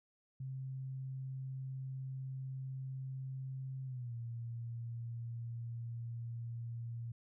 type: tone with pitch glide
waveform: sine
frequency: 132.1 to 117.01 Hz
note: C3 to A#2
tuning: +17 to +7 cents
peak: -40 dBFS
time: 0.4-7.12 s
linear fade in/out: 5 ms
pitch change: -210 cents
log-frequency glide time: 3.85-4.14 s
effects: none